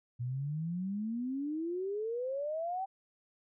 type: exponential sweep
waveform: sine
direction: up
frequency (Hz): 118.4 to 784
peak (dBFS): -33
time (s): 0.19-2.86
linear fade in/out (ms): 20
effects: none